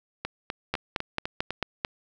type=two click trains; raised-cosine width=0.3 ms; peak=-14 / -10 dBFS; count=6 / 6; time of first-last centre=0.25-1.506 / 0.74-1.849 s; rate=3.98 / 4.51 Hz; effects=none